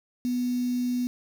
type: tone with quantisation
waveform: sine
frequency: 246.9 Hz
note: B3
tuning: in tune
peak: -24 dBFS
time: 0.25-1.07 s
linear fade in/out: 0 ms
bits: 7
effects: none